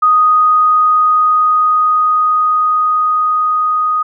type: tone with level ramp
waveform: sine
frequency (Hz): 1244.5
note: D#6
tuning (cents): 0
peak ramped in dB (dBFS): -6 to -11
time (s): 0.02-4.03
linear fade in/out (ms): 10
effects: none